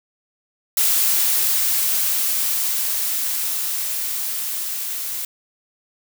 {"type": "noise with level ramp", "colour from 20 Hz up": "blue", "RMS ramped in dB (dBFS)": [-17, -27], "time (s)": [0.77, 5.25], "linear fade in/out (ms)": 2, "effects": []}